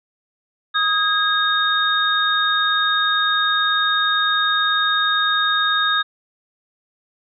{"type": "tone cluster", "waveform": "sine", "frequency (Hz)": [1255, 1636, 3709], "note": ["D#6", "G#6", "A#7"], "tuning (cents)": [15, -26, -9], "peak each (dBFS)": -20, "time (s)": [0.74, 6.03], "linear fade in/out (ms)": 20, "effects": []}